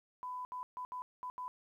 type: tone bursts at uneven times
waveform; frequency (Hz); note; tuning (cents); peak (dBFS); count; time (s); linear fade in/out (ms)
sine; 1000; B5; +21; -39; 6; 0.23-0.45 / 0.52-0.63 / 0.77-0.85 / 0.92-1.02 / 1.23-1.3 / 1.38-1.48; 0
effects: 12-bit